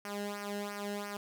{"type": "tone with flanger", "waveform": "sawtooth", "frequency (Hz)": 204.1, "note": "G#3", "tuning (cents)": -30, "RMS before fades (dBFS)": -39, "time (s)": [0.05, 1.17], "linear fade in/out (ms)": 2, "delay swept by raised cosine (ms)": [0.26, 0.88], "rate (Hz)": 2.9, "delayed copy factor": -0.8, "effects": []}